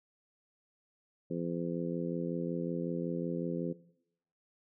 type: harmonic tone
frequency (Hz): 85.4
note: F2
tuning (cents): -38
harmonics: 2 / 3 / 4 / 5 / 6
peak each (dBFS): -37 / -39 / -40 / -41 / -42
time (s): 1.3-3.73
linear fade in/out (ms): 10
effects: noise-tail reverb RT60 0.7 s tail -17 dB re dry